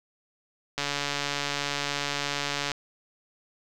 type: click train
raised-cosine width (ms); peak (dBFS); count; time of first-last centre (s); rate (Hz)
0.2; -11; 278; 0.78-2.717; 143
effects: none